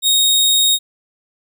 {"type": "tone", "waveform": "sawtooth", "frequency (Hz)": 3740, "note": "A#7", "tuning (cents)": 5, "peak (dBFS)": -8, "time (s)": [0.02, 0.79], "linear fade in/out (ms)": 50, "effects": []}